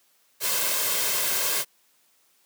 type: noise with comb filter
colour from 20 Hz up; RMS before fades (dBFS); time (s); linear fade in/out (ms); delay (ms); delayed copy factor
white; -25; 0.4-1.65; 50; 1.9; +0.55
effects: white hiss -64 dBFS RMS until 2.45 s + high-pass 200 Hz 12 dB/octave